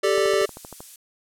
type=chord; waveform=square; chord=G suspended second; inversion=none; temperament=equal; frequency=392 / 440 / 587.3 Hz; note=G4 / A4 / D5; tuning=0 / 0 / 0 cents; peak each=-22 / -24 / -24 dBFS; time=0.03-0.46 s; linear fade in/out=10 ms
type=click train; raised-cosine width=1 ms; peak=-24 dBFS; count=9; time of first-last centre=0.18-0.805 s; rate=12.8 Hz
type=noise; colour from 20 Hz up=violet; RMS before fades=-37 dBFS; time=0.41-0.96 s; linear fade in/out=2 ms
effects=low-pass 10000 Hz 12 dB/octave